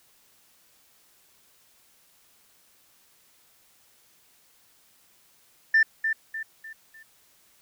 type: tone with echo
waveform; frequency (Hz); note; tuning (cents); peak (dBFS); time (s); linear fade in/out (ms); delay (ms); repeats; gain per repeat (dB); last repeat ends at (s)
sine; 1783; A6; +22; -14; 5.74-5.83; 5; 300; 4; -8; 7.03
effects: tanh soft clip ceiling -13 dBFS + white hiss -61 dBFS RMS until 7.61 s